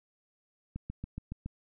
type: click train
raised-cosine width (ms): 5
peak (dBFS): -25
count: 6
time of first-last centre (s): 0.76-1.46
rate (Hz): 7.14
effects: none